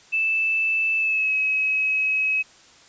sine tone with pitch glide, 2637 to 2557 Hz, E7 to D#7, 0 to +47 cents, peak -19 dBFS, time 0.12-2.43 s, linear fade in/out 20 ms, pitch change -53 cents, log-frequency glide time 0.97-1.34 s, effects white hiss -51 dBFS RMS until 2.88 s + resampled to 16000 Hz

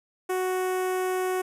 sawtooth tone with notch filter, 370.2 Hz, F#4, 1 cent sharp, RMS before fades -27 dBFS, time 0.29-1.42 s, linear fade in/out 10 ms, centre 4200 Hz, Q 0.71, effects resampled to 32000 Hz + 10-bit

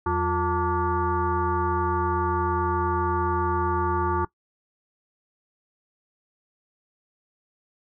sine tone with frequency modulation, 622.3 Hz, D#5, in tune, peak -21 dBFS, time 0.06-4.25 s, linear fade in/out 5 ms, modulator 269 Hz, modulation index 2.4, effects noise-tail reverb RT60 0.1 s tail -20 dB re dry

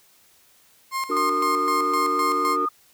35% pulse tone with tremolo, 1063 Hz, C6, 27 cents sharp, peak -22 dBFS, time 0.91-2.57 s, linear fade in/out 50 ms, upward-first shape square, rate 3.9 Hz, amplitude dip 70%
triangle chord, D augmented, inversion none, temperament just, 293.7 / 367.1 / 458.9 Hz, D4 / F#4 / A#4, 0 / -14 / -27 cents, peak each -28 dBFS, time 1.09-2.66 s, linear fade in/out 10 ms
sine tone, 1226 Hz, D#6, 26 cents flat, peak -21 dBFS, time 1.11-2.69 s, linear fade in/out 10 ms
effects white hiss -57 dBFS RMS until 2.93 s

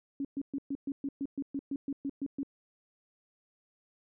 sine tone bursts, 277.5 Hz, C#4, 2 cents sharp, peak -31 dBFS, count 14, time 0.2-2.432 s, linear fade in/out 2 ms, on 48 ms, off 120 ms, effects none

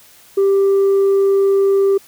sine tone, 393.1 Hz, G4, 5 cents sharp, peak -8 dBFS, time 0.37-1.98 s, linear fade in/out 10 ms, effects tanh soft clip ceiling -9 dBFS + white hiss -46 dBFS RMS until 2.07 s

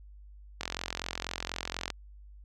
click train, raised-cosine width 0.2 ms, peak -15 dBFS, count 58, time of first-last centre 0.61-1.903 s, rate 44.1 Hz, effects added 50 Hz sine -48 dBFS peak until 2.44 s

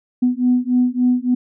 sine beating tone pair, 246.9 / 250.4 Hz, B3 / B3, 0 / +24 cents, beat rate 3.5 Hz, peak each -16 dBFS, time 0.22-1.35 s, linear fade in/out 10 ms, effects tanh soft clip ceiling -6 dBFS

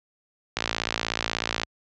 click train, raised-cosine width 0.2 ms, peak -6 dBFS, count 61, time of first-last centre 0.57-1.634 s, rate 56.4 Hz, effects high-pass 60 Hz 12 dB/octave + low-pass 6000 Hz 12 dB/octave

